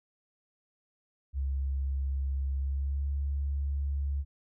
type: tone with pitch glide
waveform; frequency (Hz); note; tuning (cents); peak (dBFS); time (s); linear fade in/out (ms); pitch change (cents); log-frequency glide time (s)
sine; 68 to 70.19; C#2 to C#2; -33 to +22; -28; 1.33-4.25; 50; +55; 2.59-3.07
effects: none